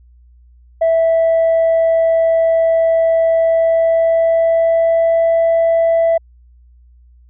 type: tone with pitch glide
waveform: sine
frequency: 657 to 662.7 Hz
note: E5 to E5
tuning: -6 to +9 cents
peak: -8 dBFS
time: 0.81-6.18 s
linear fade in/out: 10 ms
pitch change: +15 cents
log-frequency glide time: 3.3-5.23 s
effects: tanh soft clip ceiling -8 dBFS + added 60 Hz sine -43 dBFS peak until 7.29 s